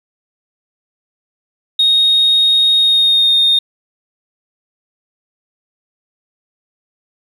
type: tone with pitch glide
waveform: sine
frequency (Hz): 3729 to 3680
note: A#7 to A#7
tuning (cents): 0 to -23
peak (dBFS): -7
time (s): 1.79-3.59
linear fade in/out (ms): 5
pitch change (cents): -23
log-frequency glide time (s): 2.77-3.36
effects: tanh soft clip ceiling -5 dBFS + 8-bit